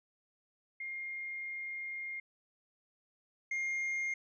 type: tone pair in turn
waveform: sine / triangle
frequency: 2124 / 2124 Hz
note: C7 / C7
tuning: +25 / +25 cents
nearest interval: unison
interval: 0 cents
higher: neither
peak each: -38 / -31 dBFS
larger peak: second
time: 0.8-2.2 / 3.51-4.14 s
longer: first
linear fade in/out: 5 ms
effects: resampled to 16000 Hz